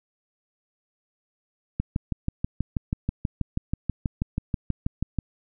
click train, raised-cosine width 5 ms, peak -12 dBFS, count 22, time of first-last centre 1.8-5.187 s, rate 6.2 Hz, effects none

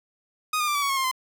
sawtooth tone with pitch steps, 1245 / 1212.4 / 1180.6 / 1149.6 / 1119.5 / 1090.1 / 1061.5 / 1033.7 Hz, D#6 / D#6 / D6 / D6 / C#6 / C#6 / C6 / C6, +1 / -45 / +9 / -37 / +17 / -29 / +25 / -21 cents, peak -19 dBFS, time 0.53-1.114 s, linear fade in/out 5 ms, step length 73 ms, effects none

